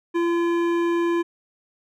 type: tone with hard clipping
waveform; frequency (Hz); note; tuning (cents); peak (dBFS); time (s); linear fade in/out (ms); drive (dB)
sine; 341.1; F4; -41; -21; 0.14-1.23; 20; 13
effects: none